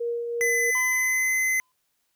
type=tone with tremolo; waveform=sine; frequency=471.5 Hz; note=A#4; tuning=20 cents sharp; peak=-24 dBFS; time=0-0.71 s; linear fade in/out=10 ms; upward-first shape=triangle; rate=2.9 Hz; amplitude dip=40%
type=tone with pitch glide; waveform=square; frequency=2016 to 2045 Hz; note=B6 to C7; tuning=+35 to -40 cents; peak=-22 dBFS; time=0.41-1.6 s; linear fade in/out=0 ms; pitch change=+25 cents; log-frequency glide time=0.66-1.33 s
type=tone with exponential decay; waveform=triangle; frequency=1017 Hz; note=C6; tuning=50 cents flat; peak=-28 dBFS; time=0.75-1.72 s; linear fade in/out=2 ms; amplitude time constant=210 ms
effects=white hiss -73 dBFS RMS until 2.15 s